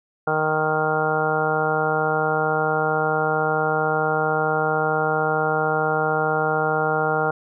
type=harmonic tone; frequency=155.56 Hz; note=D#3; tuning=in tune; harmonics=1 / 2 / 3 / 4 / 5 / 6 / 7 / 8 / 9; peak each=-29 / -33 / -24 / -28 / -24 / -32 / -32 / -32 / -25 dBFS; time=0.27-7.31 s; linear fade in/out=5 ms; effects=none